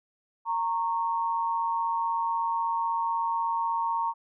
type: tone pair together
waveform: sine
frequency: 923.8 / 1100 Hz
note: A#5 / C#6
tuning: -16 / -14 cents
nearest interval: minor third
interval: 302 cents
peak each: -26 / -31 dBFS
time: 0.45-4.14 s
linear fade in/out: 50 ms
effects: none